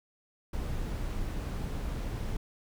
brown noise, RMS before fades -34 dBFS, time 0.53-2.37 s, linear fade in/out 5 ms, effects none

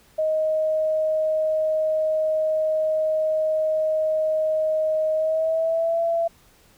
sine tone with pitch glide, 626 to 670.9 Hz, D#5 to E5, +10 to +30 cents, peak -19 dBFS, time 0.18-6.28 s, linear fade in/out 10 ms, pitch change +120 cents, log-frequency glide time 5.14-6.01 s, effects pink hiss -56 dBFS RMS until 6.77 s

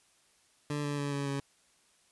20% pulse tone with pitch steps, 146.83 / 144.89 / 142.98 / 141.09 / 139.23 Hz, D3 / D3 / D3 / C#3 / C#3, 0 / -23 / -46 / +31 / +8 cents, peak -27 dBFS, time 0.7-1.4 s, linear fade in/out 2 ms, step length 140 ms, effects white hiss -67 dBFS RMS until 2.11 s + resampled to 24000 Hz

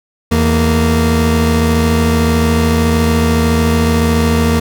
30% pulse tone pair together, 81.72 / 231.4 Hz, E2 / A#3, -14 / -13 cents, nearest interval octave + tritone, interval 1801 cents, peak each -10 dBFS, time 0.31-4.6 s, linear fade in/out 10 ms, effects none

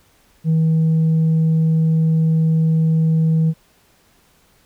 sine tone with tanh clipping, 160.5 Hz, E3, 46 cents flat, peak -13 dBFS, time 0.44-3.54 s, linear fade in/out 50 ms, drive 1 dB, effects pink hiss -56 dBFS RMS until 4.65 s

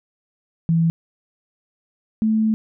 sine tone pair in turn, 165.2 / 218.9 Hz, E3 / A3, +4 / -9 cents, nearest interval perfect fourth, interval 487 cents, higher second, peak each -14 / -15 dBFS, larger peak first, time 0.69-0.9 / 2.22-2.54 s, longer second, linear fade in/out 0 ms, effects none

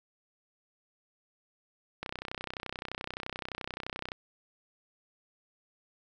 click train, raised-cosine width 0.3 ms, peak -20 dBFS, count 67, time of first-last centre 2.03-4.119 s, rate 31.6 Hz, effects none

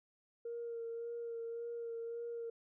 sine tone with vibrato, 465.5 Hz, A#4, 2 cents flat, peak -39 dBFS, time 0.45-2.5 s, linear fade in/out 5 ms, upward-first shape sine, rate 1.8 Hz, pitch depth 19 cents each way, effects tanh soft clip ceiling -35 dBFS

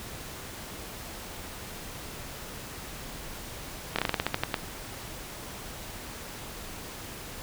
slowing click train, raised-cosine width 0.3 ms, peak -9 dBFS, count 11, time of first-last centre 3.96-4.542 s, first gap 26 ms, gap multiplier 1.17, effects pink hiss -41 dBFS RMS until 7.42 s

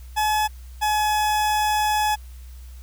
40% pulse tone pair in turn, 853 / 848.1 Hz, G#5 / G#5, +46 / +36 cents, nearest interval unison, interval 10 cents, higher first, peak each -18 dBFS, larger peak neither, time 0.16-0.48 / 0.81-2.16 s, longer second, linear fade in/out 20 ms, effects added 62 Hz sine -37 dBFS peak until 2.82 s + white hiss -54 dBFS RMS until 2.82 s

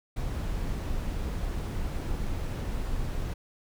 brown noise, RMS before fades -31 dBFS, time 0.16-3.34 s, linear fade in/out 10 ms, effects none

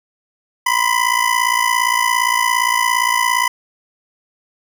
25% pulse ring-modulated tone, 1000 Hz, B5, 21 cents sharp, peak -7 dBFS, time 0.66-3.48 s, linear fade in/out 5 ms, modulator 28.7 Hz, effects none

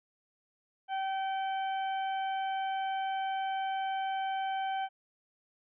harmonic tone, 771 Hz, G5, 29 cents flat, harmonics 1 / 2 / 3 / 4, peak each -31 / -42 / -48 / -46 dBFS, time 0.88-4.89 s, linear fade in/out 50 ms, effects none

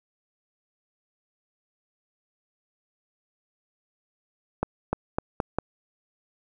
accelerating click train, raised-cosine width 1 ms, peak -10 dBFS, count 5, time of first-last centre 4.63-5.586 s, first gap 300 ms, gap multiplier 0.85, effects none

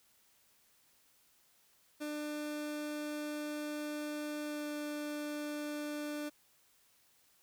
30% pulse tone with pitch glide, 298.5 to 296.6 Hz, D4 to D4, +28 to +17 cents, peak -35 dBFS, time 2-6.3 s, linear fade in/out 20 ms, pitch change -11 cents, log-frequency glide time 4.42-4.69 s, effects white hiss -69 dBFS RMS until 7.42 s

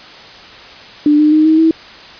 sine tone with pitch steps, 296.5 / 302.9 / 309.4 / 316.1 / 323 Hz, D4 / D#4 / D#4 / D#4 / E4, +17 / -46 / -10 / +27 / -35 cents, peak -6 dBFS, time 1.06-1.71 s, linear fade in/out 2 ms, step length 130 ms, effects white hiss -35 dBFS RMS until 2.19 s + resampled to 11025 Hz

